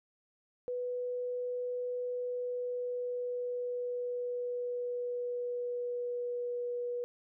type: tone with pitch glide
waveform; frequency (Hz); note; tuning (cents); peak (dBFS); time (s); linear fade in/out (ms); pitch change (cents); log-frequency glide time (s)
sine; 493.9 to 485.4; B4 to B4; 0 to -30; -33; 0.68-7.04; 0; -30; 2.03-6.68
effects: none